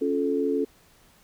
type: chord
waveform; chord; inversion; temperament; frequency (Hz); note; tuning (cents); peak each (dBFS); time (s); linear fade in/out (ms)
sine; Db augmented; none; equal with one note detuned; 277.2 / 349.2 / 434.9; Db4 / F4 / A4; 0 / 0 / -20; -26 / -30 / -25; 0.01-0.65; 10
effects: pink hiss -58 dBFS RMS until 1.23 s